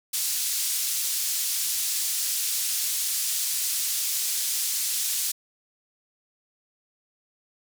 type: band-pass noise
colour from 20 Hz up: pink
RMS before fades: -27 dBFS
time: 0.13-5.32 s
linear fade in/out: 10 ms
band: 5700 to 16000 Hz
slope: 12 dB/octave
effects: none